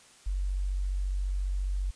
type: tone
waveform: sine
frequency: 47.3 Hz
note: F#1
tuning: 39 cents sharp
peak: -27 dBFS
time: 0.26-1.91 s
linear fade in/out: 10 ms
effects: white hiss -56 dBFS RMS until 1.95 s + resampled to 22050 Hz